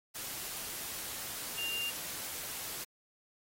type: tone in noise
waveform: sine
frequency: 2794 Hz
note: F7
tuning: in tune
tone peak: -34 dBFS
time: 1.57-1.91 s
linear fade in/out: 20 ms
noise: white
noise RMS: -41 dBFS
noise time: 0.14-2.85 s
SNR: +4 dB
effects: AAC 48 kbps